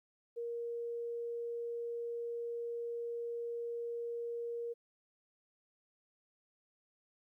sine tone, 470 Hz, A#4, 14 cents sharp, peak -37 dBFS, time 0.36-4.74 s, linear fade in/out 20 ms, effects 13-bit

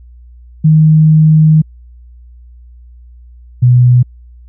sine tone pair in turn, 156 / 123.82 Hz, D#3 / B2, +5 / +5 cents, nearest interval major third, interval 400 cents, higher first, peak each -3 dBFS, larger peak neither, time 0.64-1.62 / 3.62-4.03 s, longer first, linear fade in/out 10 ms, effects added 60 Hz sine -34 dBFS peak until 4.48 s

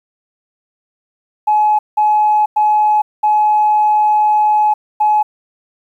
sine tone bursts at uneven times, 848 Hz, G#5, 36 cents sharp, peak -8 dBFS, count 5, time 1.47-1.79 / 1.97-2.46 / 2.56-3.02 / 3.23-4.74 / 5-5.23 s, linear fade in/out 10 ms, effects tanh soft clip ceiling -4 dBFS + 8-bit

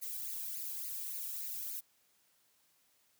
violet noise with flanger, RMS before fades -41 dBFS, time 0.01-1.81 s, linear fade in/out 20 ms, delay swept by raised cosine 0.43 to 1.28 ms, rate 3.5 Hz, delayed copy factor +0.7, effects white hiss -72 dBFS RMS until 3.19 s + high-pass 80 Hz 12 dB/octave

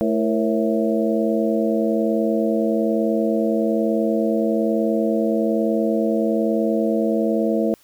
harmonic tone with a mistuned harmonic, 110 Hz, A2, in tune, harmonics 2 / 3 / 4 / 5 / 6, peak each -21 / -23 / -24 / -25 / -26 dBFS, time 0.01-7.74 s, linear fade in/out 0 ms, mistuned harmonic 4, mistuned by +110 cents, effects white hiss -55 dBFS RMS until 7.83 s

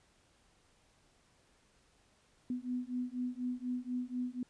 sine beating tone pair, 246.9 / 251 Hz, B3 / B3, 0 / +28 cents, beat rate 4.1 Hz, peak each -38 / -38 dBFS, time 2.5-4.43 s, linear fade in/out 2 ms, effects pink hiss -69 dBFS RMS until 4.49 s + resampled to 22050 Hz

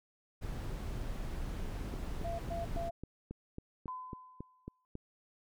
brown noise, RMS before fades -39 dBFS, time 0.41-2.9 s, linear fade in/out 20 ms
click train, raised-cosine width 3 ms, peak -29 dBFS, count 12, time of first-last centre 1.94-4.954 s, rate 3.65 Hz
sine tone bursts, 679 Hz, F5, 49 cents flat, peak -37 dBFS, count 3, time 2.24-2.91 s, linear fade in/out 10 ms, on 150 ms, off 110 ms
sine tone with exponential decay, 1015 Hz, B5, 47 cents sharp, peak -37 dBFS, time 3.88-4.85 s, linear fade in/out 0 ms, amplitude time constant 210 ms
effects none

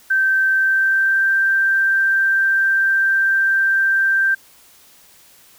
sine tone with pitch glide, 1554 to 1571.1 Hz, G6 to G6, -16 to +3 cents, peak -13 dBFS, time 0.1-4.35 s, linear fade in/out 10 ms, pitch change +19 cents, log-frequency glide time 0.54-1.27 s, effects white hiss -49 dBFS RMS until 5.58 s

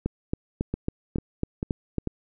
two click trains, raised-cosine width 3 ms, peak -12 / -14 dBFS, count 8 / 4, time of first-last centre 0.06-1.983 / 0.74-2.073 s, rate 3.64 / 2.25 Hz, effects none

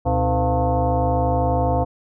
sine tone with frequency modulation, 315.6 Hz, D#4, 25 cents sharp, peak -16 dBFS, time 0.05-1.85 s, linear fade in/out 20 ms, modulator 193 Hz, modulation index 2.8, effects none

